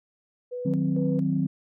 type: tone with tremolo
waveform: sine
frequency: 493.9 Hz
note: B4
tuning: in tune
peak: -30 dBFS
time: 0.51-1.21 s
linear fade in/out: 20 ms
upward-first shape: square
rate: 2.2 Hz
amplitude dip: 80%
type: chord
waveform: sine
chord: C diminished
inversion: first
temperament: equal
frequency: 155.56 / 185 / 261.6 Hz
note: Eb3 / Gb3 / C4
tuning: 0 / 0 / 0 cents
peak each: -26 dBFS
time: 0.65-1.47 s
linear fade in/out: 10 ms
effects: tanh soft clip ceiling -11 dBFS